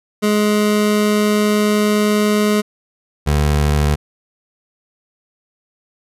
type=tone pair in turn; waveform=25% pulse; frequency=209.8 / 73.88 Hz; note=G#3 / D2; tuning=+18 / +11 cents; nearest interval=octave + tritone; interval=1807 cents; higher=first; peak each=-9 dBFS; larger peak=neither; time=0.22-2.62 / 3.26-3.96 s; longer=first; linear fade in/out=20 ms; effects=resampled to 32000 Hz